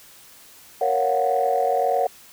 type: chord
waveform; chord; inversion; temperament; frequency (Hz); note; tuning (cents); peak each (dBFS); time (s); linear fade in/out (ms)
sine; Gb major seventh; first; equal; 466.2 / 554.4 / 698.5 / 740; Bb4 / Db5 / F5 / Gb5; 0 / 0 / 0 / 0; -24 / -23 / -25 / -21; 0.81-2.07; 5
effects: tanh soft clip ceiling -10 dBFS + white hiss -48 dBFS RMS until 2.32 s